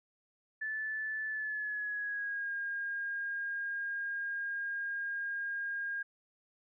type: tone with pitch glide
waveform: sine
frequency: 1745 to 1618.8 Hz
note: A6 to G#6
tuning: -15 to -45 cents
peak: -34 dBFS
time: 0.61-6.03 s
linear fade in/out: 10 ms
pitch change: -130 cents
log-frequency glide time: 1.28-2.53 s
effects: none

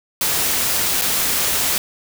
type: noise with dropouts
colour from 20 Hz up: white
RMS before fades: -19 dBFS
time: 0.21-1.78 s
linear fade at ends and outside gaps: 1 ms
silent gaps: 1.014-1.019 s
effects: none

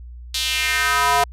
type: tone with high-pass filter sweep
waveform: square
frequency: 141 Hz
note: C#3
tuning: 30 cents sharp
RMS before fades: -19 dBFS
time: 0.34-1.24 s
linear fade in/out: 5 ms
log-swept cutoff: 3900 to 750 Hz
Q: 2.5
effects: added 60 Hz sine -34 dBFS peak until 1.32 s + resampled to 32000 Hz

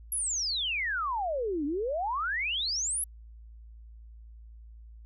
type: exponential two-way sweep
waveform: sine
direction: down then up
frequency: 11450 to 277.2 to 11450 Hz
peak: -28 dBFS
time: 0.12-3.04 s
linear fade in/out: 2 ms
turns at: 1.65 s
effects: added 56 Hz sine -46 dBFS peak until 5.05 s

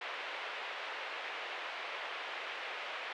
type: band-pass noise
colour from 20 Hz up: white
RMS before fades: -42 dBFS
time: 0.01-3.13 s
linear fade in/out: 5 ms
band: 450 to 2900 Hz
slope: 24 dB/octave
effects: none

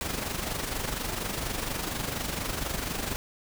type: noise with amplitude modulation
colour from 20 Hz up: pink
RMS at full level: -30 dBFS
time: 0.01-3.16 s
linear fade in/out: 0 ms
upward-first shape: sine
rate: 24.2 Hz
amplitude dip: 55%
effects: none

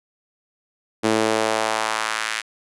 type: tone with high-pass filter sweep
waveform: sawtooth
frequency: 110 Hz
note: A2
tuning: in tune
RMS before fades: -22 dBFS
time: 1.03-2.42 s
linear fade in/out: 20 ms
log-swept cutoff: 300 to 1900 Hz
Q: 1.4
effects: resampled to 24000 Hz

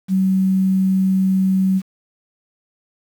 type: tone with quantisation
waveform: sine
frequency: 189.8 Hz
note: F#3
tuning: 44 cents sharp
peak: -13 dBFS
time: 0.08-1.82 s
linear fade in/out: 50 ms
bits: 7
effects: none

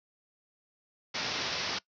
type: low-pass noise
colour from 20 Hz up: white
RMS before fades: -34 dBFS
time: 1.14-1.79 s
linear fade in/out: 10 ms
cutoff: 5800 Hz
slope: 96 dB/octave
effects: noise-tail reverb RT60 0.1 s tail -21 dB re dry + high-pass 100 Hz 12 dB/octave

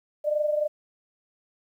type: tone pair together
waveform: sine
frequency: 596.6 / 620 Hz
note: D5 / D#5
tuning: +27 / -6 cents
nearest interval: minor second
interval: 67 cents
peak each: -23 / -29 dBFS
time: 0.24-0.68 s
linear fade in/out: 20 ms
effects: 10-bit

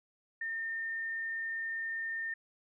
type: tone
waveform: sine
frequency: 1815 Hz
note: A#6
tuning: 47 cents flat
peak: -34 dBFS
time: 0.41-2.34 s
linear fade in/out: 5 ms
effects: none

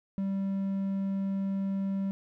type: tone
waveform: triangle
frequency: 194.9 Hz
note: G3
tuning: 10 cents flat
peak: -26 dBFS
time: 0.18-2.11 s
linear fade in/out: 0 ms
effects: none

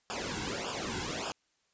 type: noise with flanger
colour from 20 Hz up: pink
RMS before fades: -36 dBFS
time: 0.1-1.32 s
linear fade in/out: 0 ms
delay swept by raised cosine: 0.49 to 1.69 ms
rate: 1.7 Hz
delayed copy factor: -1
effects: white hiss -74 dBFS RMS until 1.73 s + resampled to 16000 Hz

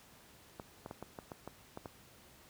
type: clicks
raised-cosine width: 1 ms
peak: -29 dBFS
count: 9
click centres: 0.598 / 0.861 / 0.911 / 1.026 / 1.188 / 1.318 / 1.476 / 1.774 / 1.858 s
effects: pink hiss -60 dBFS RMS until 2.49 s + high-pass 60 Hz 12 dB/octave

